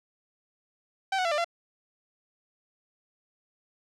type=tone with pitch steps; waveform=sawtooth; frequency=772 / 738 / 676 / 596 / 683 Hz; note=G5 / F#5 / E5 / D5 / F5; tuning=-27 / -5 / +43 / +25 / -39 cents; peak=-21 dBFS; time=1.12-1.445 s; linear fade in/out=5 ms; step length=65 ms; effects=low-pass 5000 Hz 12 dB/octave